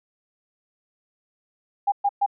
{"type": "tone bursts", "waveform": "sine", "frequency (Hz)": 806, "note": "G5", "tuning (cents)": 48, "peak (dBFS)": -17, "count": 3, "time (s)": [1.87, 2.263], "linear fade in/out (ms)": 10, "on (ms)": 51, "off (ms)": 120, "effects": []}